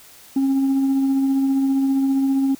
sine tone with tremolo, 270.6 Hz, C#4, 42 cents flat, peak -12 dBFS, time 0.36-2.55 s, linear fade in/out 5 ms, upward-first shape triangle, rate 15 Hz, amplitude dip 35%, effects tanh soft clip ceiling -14 dBFS + white hiss -46 dBFS RMS until 2.59 s

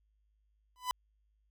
45% pulse tone with exponential growth, 999 Hz, B5, 20 cents sharp, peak -27 dBFS, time 0.76-0.91 s, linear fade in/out 0 ms, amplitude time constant 32 ms, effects added 52 Hz sine -70 dBFS peak until 1.5 s

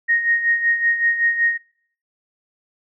sine tone with tremolo, 1864.7 Hz, A#6, in tune, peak -13 dBFS, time 0.08-1.58 s, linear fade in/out 20 ms, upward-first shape sine, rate 5.3 Hz, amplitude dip 65%, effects noise-tail reverb RT60 0.6 s tail -21 dB re dry

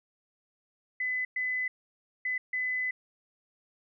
sine tone bursts at uneven times, 2011 Hz, B6, 31 cents sharp, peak -28 dBFS, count 4, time 1-1.25 / 1.36-1.68 / 2.25-2.38 / 2.53-2.91 s, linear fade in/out 5 ms, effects none

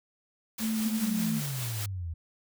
white noise with tremolo, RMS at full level -36 dBFS, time 0.58-1.86 s, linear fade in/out 5 ms, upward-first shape triangle, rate 5 Hz, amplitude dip 40%
sine tone with vibrato, 220 Hz, A3, in tune, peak -27 dBFS, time 0.59-1.42 s, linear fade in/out 50 ms, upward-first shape square, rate 2.8 Hz, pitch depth 8 cents each way
sine exponential sweep, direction down, 240 to 79.3 Hz, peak -32 dBFS, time 0.85-2.14 s, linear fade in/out 10 ms
effects none

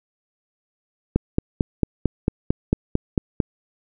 click train, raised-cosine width 3 ms, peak -4 dBFS, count 11, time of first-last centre 1.16-3.402 s, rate 4.46 Hz, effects none

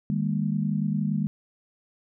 sine chord, D# suspended fourth, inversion none, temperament equal with one note detuned, 155.56 / 202.7 / 233.1 Hz, D#3 / G#3 / A#3, 0 / -42 / 0 cents, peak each -27 / -26 / -31 dBFS, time 0.1-1.27 s, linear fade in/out 0 ms, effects none

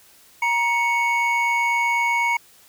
triangle tone pair together, 944 / 2218 Hz, A#5 / C#7, +22 / 0 cents, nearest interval octave + minor third, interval 1478 cents, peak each -19 dBFS, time 0.42-2.37 s, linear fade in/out 5 ms, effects white hiss -52 dBFS RMS until 2.68 s

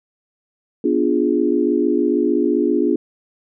sine chord, B diminished seventh, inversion none, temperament equal, 246.9 / 293.7 / 349.2 / 415.3 Hz, B3 / D4 / F4 / Ab4, 0 / 0 / 0 / 0 cents, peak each -21 / -19 / -19 / -21 dBFS, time 0.84-2.96 s, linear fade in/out 5 ms, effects none

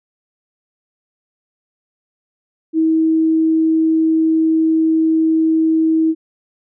sine tone, 320.6 Hz, E4, 48 cents flat, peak -11 dBFS, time 2.73-6.15 s, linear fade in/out 50 ms, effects none

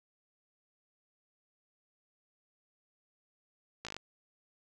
slowing click train, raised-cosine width 0.2 ms, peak -23 dBFS, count 7, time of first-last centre 3.85-3.966 s, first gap 17 ms, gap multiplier 1.05, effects none

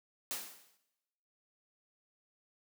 white noise with exponential decay, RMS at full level -36 dBFS, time 0.31-0.77 s, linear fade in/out 0 ms, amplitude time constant 99 ms, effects noise-tail reverb RT60 1.0 s tail -17 dB re dry + high-pass 200 Hz 12 dB/octave

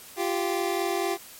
25% pulse tone pair together, 346.9 / 391 Hz, F4 / G4, -12 / -4 cents, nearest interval major second, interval 208 cents, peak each -24 dBFS, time 0.16-1.18 s, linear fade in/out 50 ms, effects white hiss -46 dBFS RMS until 1.39 s + MP3 64 kbps

